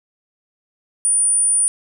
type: tone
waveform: sine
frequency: 9397 Hz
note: D9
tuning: in tune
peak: -13 dBFS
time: 1.05-1.68 s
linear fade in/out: 0 ms
effects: none